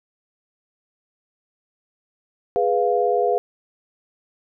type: chord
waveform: sine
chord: F diminished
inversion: first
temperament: equal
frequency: 415.3 / 493.9 / 698.5 Hz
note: Ab4 / Cb5 / F5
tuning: 0 / 0 / 0 cents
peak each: -21 dBFS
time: 2.56-3.38 s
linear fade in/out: 0 ms
effects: none